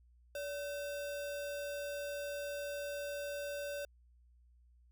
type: tone with sample-and-hold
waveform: sine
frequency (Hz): 574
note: D5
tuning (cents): -40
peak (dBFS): -38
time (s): 0.35-3.85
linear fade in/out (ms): 2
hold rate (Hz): 2100
effects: added 60 Hz sine -62 dBFS peak until 4.91 s